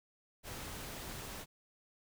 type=noise; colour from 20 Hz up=pink; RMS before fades=-45 dBFS; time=0.43-1.46 s; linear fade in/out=50 ms; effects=none